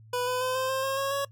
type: tone with pitch steps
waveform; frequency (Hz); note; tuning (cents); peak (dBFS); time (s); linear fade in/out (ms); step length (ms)
25% pulse; 493.9 / 502.5 / 511.3 / 520.3 / 529.3 / 538.6 / 548 / 557.6; B4 / B4 / C5 / C5 / C5 / C#5 / C#5 / C#5; 0 / +30 / -40 / -10 / +20 / -50 / -20 / +10; -23; 0.13-1.25; 5; 140
effects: noise-tail reverb RT60 0.1 s tail -22 dB re dry + added 110 Hz sine -49 dBFS peak until 1.31 s